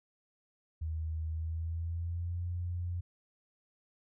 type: tone with pitch glide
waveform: sine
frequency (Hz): 79.6 to 87.81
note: D#2 to F2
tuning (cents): +40 to +10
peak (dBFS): -33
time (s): 0.81-3.01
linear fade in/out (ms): 10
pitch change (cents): +170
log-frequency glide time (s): 1.3-2.44
effects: none